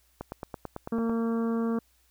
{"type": "click train", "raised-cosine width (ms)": 1, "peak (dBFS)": -21, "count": 9, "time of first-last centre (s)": [0.21, 1.096], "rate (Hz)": 9.03}
{"type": "harmonic tone", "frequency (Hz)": 229, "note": "A#3", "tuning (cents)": -31, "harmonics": [1, 2, 3, 4, 5, 6, 7], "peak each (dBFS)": [-26, -32, -43, -46, -41, -46, -52], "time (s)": [0.92, 1.79], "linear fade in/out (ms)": 5}
{"effects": ["added 60 Hz sine -67 dBFS peak until 2.1 s", "white hiss -67 dBFS RMS until 2.1 s"]}